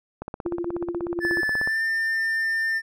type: click train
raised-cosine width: 1 ms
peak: -18 dBFS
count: 25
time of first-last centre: 0.22-1.675 s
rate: 16.5 Hz
type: tone with tremolo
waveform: sine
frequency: 345.1 Hz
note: F4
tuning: 21 cents flat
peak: -23 dBFS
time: 0.45-1.41 s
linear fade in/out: 10 ms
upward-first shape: sine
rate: 14 Hz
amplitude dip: 70%
type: tone with pitch glide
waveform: triangle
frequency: 1743 to 1798.2 Hz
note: A6 to A6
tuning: -17 to +37 cents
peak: -20 dBFS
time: 1.2-2.82 s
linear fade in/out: 50 ms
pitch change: +54 cents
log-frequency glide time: 1.59-1.82 s
effects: none